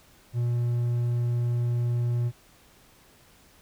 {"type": "tone", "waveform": "triangle", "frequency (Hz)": 120, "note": "B2", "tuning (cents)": -49, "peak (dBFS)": -21, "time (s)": [0.33, 2.32], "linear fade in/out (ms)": 50, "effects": ["pink hiss -57 dBFS RMS until 3.61 s"]}